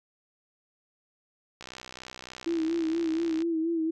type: click train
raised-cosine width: 0.2 ms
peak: -24 dBFS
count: 116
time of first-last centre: 1.61-3.421 s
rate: 63.5 Hz
type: tone with vibrato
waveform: sine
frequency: 327.8 Hz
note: E4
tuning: 10 cents flat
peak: -25 dBFS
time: 2.46-3.91 s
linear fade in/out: 10 ms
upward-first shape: sine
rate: 4.2 Hz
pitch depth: 54 cents each way
effects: none